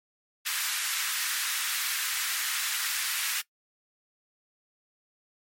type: high-pass noise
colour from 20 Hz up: pink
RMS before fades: -30 dBFS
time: 0.45-3.42 s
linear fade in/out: 20 ms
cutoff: 1400 Hz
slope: 24 dB/octave
effects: noise-tail reverb RT60 0.1 s tail -20 dB re dry + MP3 64 kbps